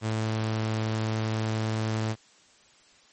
sawtooth tone, 110 Hz, A2, in tune, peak -22 dBFS, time 0.01-2.16 s, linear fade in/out 50 ms, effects white hiss -58 dBFS RMS until 3.12 s + MP3 32 kbps

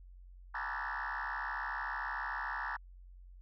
sine tone with frequency modulation, 1330 Hz, E6, 15 cents sharp, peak -34 dBFS, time 0.54-2.77 s, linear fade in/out 10 ms, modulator 66.8 Hz, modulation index 7.4, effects tanh soft clip ceiling -33 dBFS + added 45 Hz sine -51 dBFS peak until 3.41 s

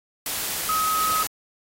sine tone in noise, 1271 Hz, D#6, 36 cents sharp, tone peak -21 dBFS, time 0.69-1.23 s, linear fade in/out 2 ms, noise white, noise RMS -27 dBFS, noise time 0.26-1.27 s, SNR +3 dB, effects AAC 48 kbps

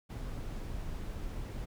brown noise, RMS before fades -39 dBFS, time 0.09-1.66 s, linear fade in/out 20 ms, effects none

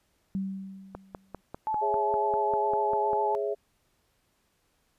sine tone with exponential decay, 192.8 Hz, G3, 28 cents flat, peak -26 dBFS, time 0.35-1.41 s, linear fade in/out 0 ms, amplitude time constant 230 ms
click train, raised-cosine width 1 ms, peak -23 dBFS, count 12, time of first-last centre 0.95-3.133 s, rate 5.04 Hz
sine tone with vibrato, 861 Hz, A5, 38 cents flat, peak -26 dBFS, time 1.67-3.35 s, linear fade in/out 0 ms, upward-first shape triangle, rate 7.3 Hz, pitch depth 35 cents each way
sine chord, C# minor, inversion second, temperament equal, 415.3 / 554.4 / 659.3 Hz, G#4 / C#5 / E5, 0 / 0 / 0 cents, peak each -29 / -34 / -33 dBFS, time 1.81-3.55 s, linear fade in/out 20 ms
effects pink hiss -71 dBFS RMS until 4.98 s + resampled to 32000 Hz

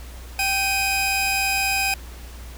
sawtooth tone pair together, 780.7 / 2501 Hz, G5 / D#7, -7 / +8 cents, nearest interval octave + minor sixth, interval 2015 cents, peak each -21 / -18 dBFS, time 0.39-1.94 s, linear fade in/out 2 ms, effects added 60 Hz sine -36 dBFS peak until 2.57 s + pink hiss -44 dBFS RMS until 2.57 s

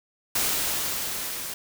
white noise with level ramp, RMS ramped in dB -24 to -34 dBFS, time 0.35-1.54 s, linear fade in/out 5 ms, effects none

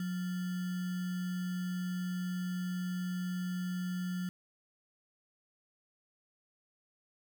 sine tone with sample-and-hold, 181 Hz, F#3, 38 cents flat, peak -33 dBFS, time 0-4.29 s, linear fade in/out 2 ms, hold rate 1575 Hz, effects none

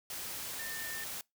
sine tone in noise, 1800 Hz, A6, 39 cents sharp, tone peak -42 dBFS, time 0.59-1.04 s, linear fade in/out 2 ms, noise white, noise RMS -41 dBFS, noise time 0.1-1.21 s, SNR -4 dB, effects noise-tail reverb RT60 0.2 s tail -25 dB re dry

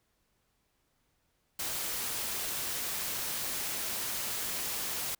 white noise, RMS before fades -35 dBFS, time 1.59-5.15 s, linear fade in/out 5 ms, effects pink hiss -75 dBFS RMS until 5.19 s

